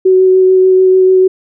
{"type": "tone with vibrato", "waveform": "sine", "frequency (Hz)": 374.1, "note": "F#4", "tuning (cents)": 19, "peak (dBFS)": -4, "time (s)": [0.05, 1.28], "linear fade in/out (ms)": 10, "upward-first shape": "sine", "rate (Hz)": 6.8, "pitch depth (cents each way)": 10, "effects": []}